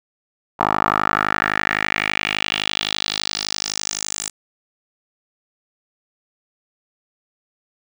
10% pulse tone with band-pass filter sweep, 51.8 Hz, G#1, 4 cents flat, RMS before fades -22 dBFS, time 0.59-4.3 s, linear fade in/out 20 ms, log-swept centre 1000 to 7800 Hz, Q 3.1, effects none

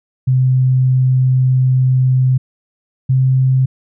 sine tone pair in turn, 129.1 / 130.75 Hz, C3 / C3, -23 / -1 cents, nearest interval unison, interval 22 cents, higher second, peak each -9 dBFS, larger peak neither, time 0.27-2.38 / 3.09-3.66 s, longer first, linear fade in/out 10 ms, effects none

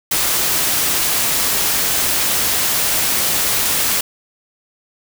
white noise, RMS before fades -17 dBFS, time 0.11-4.01 s, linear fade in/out 5 ms, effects none

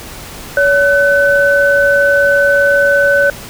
sine tone pair together, 566 / 1511 Hz, C#5 / F#6, +36 / +36 cents, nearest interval octave + perfect fourth, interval 1700 cents, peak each -10 dBFS, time 0.57-3.3 s, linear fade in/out 2 ms, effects pink hiss -30 dBFS RMS until 3.49 s

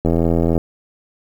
click train, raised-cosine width 2 ms, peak -4 dBFS, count 45, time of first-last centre 0.05-0.578 s, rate 83.3 Hz, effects 7-bit

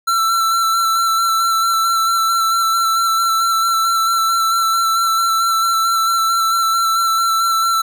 square tone with vibrato, 1342 Hz, E6, 31 cents sharp, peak -14 dBFS, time 0.07-7.82 s, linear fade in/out 10 ms, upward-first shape square, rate 4.5 Hz, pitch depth 15 cents each way, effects none

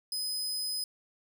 sawtooth tone, 5030 Hz, D#8, 18 cents sharp, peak -29 dBFS, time 0.12-0.84 s, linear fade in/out 2 ms, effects none

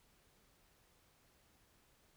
silence, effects pink hiss -71 dBFS RMS until 2.16 s

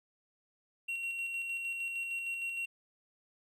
triangle tone with tremolo, 2740 Hz, F7, 34 cents flat, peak -32 dBFS, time 0.88-2.66 s, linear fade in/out 10 ms, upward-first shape square, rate 6.5 Hz, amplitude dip 30%, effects none

